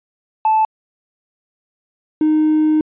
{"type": "tone pair in turn", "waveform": "triangle", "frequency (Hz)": [874, 309], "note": ["A5", "D#4"], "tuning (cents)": [-12, -12], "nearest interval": "octave + tritone", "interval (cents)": 1800, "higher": "first", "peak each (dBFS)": -8, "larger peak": "neither", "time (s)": [[0.45, 0.65], [2.21, 2.81]], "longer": "second", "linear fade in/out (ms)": 2, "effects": ["tanh soft clip ceiling -7 dBFS", "resampled to 8000 Hz"]}